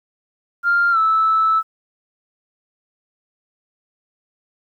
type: tone with pitch glide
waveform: sine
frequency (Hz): 1396.9 to 1310.9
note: F6 to E6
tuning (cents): 0 to -10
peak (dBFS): -12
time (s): 0.63-1.63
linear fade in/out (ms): 50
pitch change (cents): -110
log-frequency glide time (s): 0.91-0.98
effects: tanh soft clip ceiling -8 dBFS + 9-bit